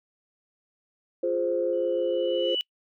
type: chord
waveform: sine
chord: F minor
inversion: none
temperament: equal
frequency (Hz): 349.2 / 415.3 / 523.3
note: F4 / Ab4 / C5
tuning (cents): 0 / 0 / 0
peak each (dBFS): -28 / -31 / -25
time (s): 1.23-2.55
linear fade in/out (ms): 5
type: tone with exponential growth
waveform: sine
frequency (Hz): 2960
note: F#7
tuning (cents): 0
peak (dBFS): -23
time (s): 1.73-2.61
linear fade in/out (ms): 0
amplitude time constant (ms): 190
effects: noise-tail reverb RT60 0.1 s tail -25 dB re dry + tanh soft clip ceiling -12 dBFS